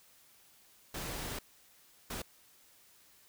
pink noise bursts at uneven times, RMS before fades -40 dBFS, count 2, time 0.94-1.39 / 2.1-2.22 s, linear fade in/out 5 ms, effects white hiss -63 dBFS RMS until 3.28 s

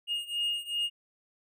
triangle beating tone pair, 2847 / 2849.6 Hz, F7 / F7, +33 / +34 cents, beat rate 2.6 Hz, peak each -30 / -32 dBFS, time 0.07-0.9 s, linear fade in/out 50 ms, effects none

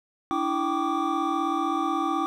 triangle tone cluster, 291.7 / 330.5 / 779 / 1147 / 1203 Hz, D4 / E4 / G5 / D6 / D6, -12 / +5 / -11 / -41 / +41 cents, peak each -29 / -27 / -28 / -28 / -29 dBFS, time 0.31-2.26 s, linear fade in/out 0 ms, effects none

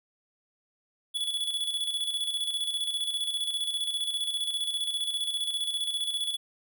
square tone with tremolo, 3416 Hz, G#7, 48 cents sharp, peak -27 dBFS, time 1.14-6.37 s, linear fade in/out 20 ms, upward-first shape square, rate 15 Hz, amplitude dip 50%, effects none

